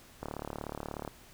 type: click train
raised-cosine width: 1 ms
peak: -23 dBFS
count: 32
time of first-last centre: 0.23-1.077 s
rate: 36.6 Hz
effects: pink hiss -56 dBFS RMS until 1.33 s